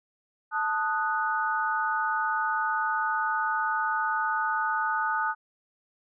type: chord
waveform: sine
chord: D# diminished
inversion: second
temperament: equal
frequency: 880 / 1244.5 / 1480 Hz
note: A5 / D#6 / F#6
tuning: 0 / 0 / 0 cents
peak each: -29 dBFS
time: 0.51-5.35 s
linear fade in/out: 50 ms
effects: none